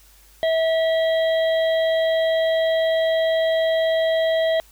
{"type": "harmonic tone", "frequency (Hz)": 649, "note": "E5", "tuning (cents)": -27, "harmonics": [1, 3, 5, 6], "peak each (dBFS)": [-17, -29, -31, -37], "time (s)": [0.43, 4.6], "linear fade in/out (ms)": 0, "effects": ["added 50 Hz sine -52 dBFS peak until 4.71 s", "white hiss -53 dBFS RMS until 4.71 s"]}